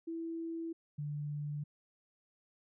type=tone pair in turn; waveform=sine; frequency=330 / 147.17 Hz; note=E4 / D3; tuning=+2 / +4 cents; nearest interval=octave + major second; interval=1398 cents; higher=first; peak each=-37 / -36 dBFS; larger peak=second; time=0.07-0.73 / 0.98-1.64 s; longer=neither; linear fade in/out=10 ms; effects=none